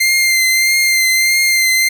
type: tone with vibrato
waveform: sawtooth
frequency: 2093 Hz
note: C7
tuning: in tune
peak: -7 dBFS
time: 0-1.89 s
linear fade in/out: 10 ms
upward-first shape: triangle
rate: 1.6 Hz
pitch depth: 29 cents each way
effects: none